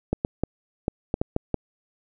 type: clicks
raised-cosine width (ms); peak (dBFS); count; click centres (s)
2; -9; 8; 0.13 / 0.249 / 0.436 / 0.881 / 1.141 / 1.215 / 1.364 / 1.543
effects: none